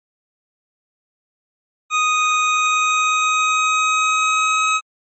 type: tone with pitch glide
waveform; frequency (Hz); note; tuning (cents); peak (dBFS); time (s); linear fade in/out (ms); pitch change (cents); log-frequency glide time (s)
25% pulse; 1244.5 to 1274.3; D#6 to D#6; 0 to +41; -11; 1.9-4.81; 50; +41; 2.41-4.7
effects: MP3 32 kbps